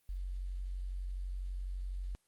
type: tone with quantisation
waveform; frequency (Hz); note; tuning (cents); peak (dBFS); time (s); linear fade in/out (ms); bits
sine; 46; F#1; -9; -36; 0.09-2.15; 0; 11
effects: white hiss -75 dBFS RMS until 2.27 s + Opus 32 kbps